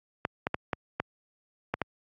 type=clicks; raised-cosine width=0.5 ms; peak=-12 dBFS; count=7; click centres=0.251 / 0.469 / 0.544 / 0.732 / 1 / 1.74 / 1.817 s; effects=high-pass 80 Hz 12 dB/octave + AAC 48 kbps